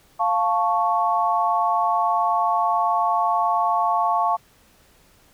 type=chord; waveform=sine; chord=F augmented; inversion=none; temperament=equal; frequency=698.5 / 880 / 1108.7 Hz; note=F5 / A5 / C#6; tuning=0 / 0 / 0 cents; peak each=-22 dBFS; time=0.19-4.37 s; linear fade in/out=20 ms; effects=pink hiss -56 dBFS RMS until 5.33 s